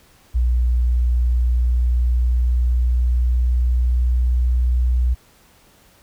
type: tone with pitch glide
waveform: sine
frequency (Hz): 60.5 to 61.52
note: B1 to B1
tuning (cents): -35 to -6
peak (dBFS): -14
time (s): 0.34-5.15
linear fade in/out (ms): 20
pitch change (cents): +29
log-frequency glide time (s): 1.23-4.93
effects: pink hiss -53 dBFS RMS until 6.02 s